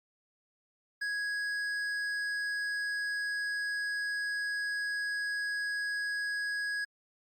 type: tone with hard clipping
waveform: sine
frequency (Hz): 1661.2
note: G#6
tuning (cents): 0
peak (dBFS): -33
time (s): 1.01-6.85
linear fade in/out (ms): 10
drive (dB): 8
effects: Opus 48 kbps